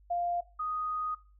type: tone pair in turn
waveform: sine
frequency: 698.5 / 1244.6 Hz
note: F5 / D#6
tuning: 0 / 0 cents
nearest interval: minor seventh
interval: 1000 cents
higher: second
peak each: -28 / -31 dBFS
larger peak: first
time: 0.1-0.41 / 0.59-1.15 s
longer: second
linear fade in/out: 10 ms
effects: noise-tail reverb RT60 0.3 s tail -17 dB re dry + added 50 Hz sine -57 dBFS peak until 1.39 s